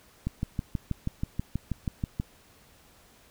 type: click train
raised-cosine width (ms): 5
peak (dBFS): -16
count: 13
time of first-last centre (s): 0.27-2.199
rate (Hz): 6.22
effects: pink hiss -58 dBFS RMS until 3.3 s